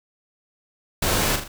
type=noise with echo; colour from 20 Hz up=pink; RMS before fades=-22 dBFS; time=1.02-1.36 s; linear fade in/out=5 ms; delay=40 ms; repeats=3; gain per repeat=-6 dB; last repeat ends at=1.48 s; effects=none